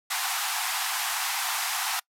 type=band-pass noise; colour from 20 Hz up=pink; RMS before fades=-29 dBFS; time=0.1-2 s; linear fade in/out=10 ms; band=720 to 15000 Hz; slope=96 dB/octave; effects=noise-tail reverb RT60 0.1 s tail -25 dB re dry